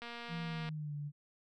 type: click train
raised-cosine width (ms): 0.3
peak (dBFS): -30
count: 159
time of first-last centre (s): 0.02-0.689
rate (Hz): 236
type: tone with pitch glide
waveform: sine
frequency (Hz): 167.9 to 146.17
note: E3 to D3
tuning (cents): +32 to -8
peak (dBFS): -38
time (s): 0.28-1.12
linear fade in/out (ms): 50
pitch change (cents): -240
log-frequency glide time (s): 0.42-0.94
effects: none